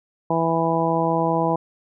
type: harmonic tone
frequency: 164.81 Hz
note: E3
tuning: in tune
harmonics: 1 / 2 / 3 / 4 / 5 / 6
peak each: -25 / -25 / -25 / -25 / -25 / -25 dBFS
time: 0.3-1.56 s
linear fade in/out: 5 ms
effects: none